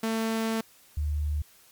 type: tone pair in turn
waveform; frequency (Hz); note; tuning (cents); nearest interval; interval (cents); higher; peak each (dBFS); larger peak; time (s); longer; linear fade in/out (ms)
sawtooth / sine; 223.7 / 74.49; A3 / D2; +29 / +25; octave + perfect fifth; 1904; first; -22 / -25; first; 0.03-0.61 / 0.97-1.42; first; 5
effects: white hiss -57 dBFS RMS until 1.71 s + MP3 96 kbps